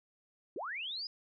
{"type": "linear sweep", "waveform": "sine", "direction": "up", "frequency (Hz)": [283.7, 5080], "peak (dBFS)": -37, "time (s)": [0.56, 1.07], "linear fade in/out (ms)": 2, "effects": []}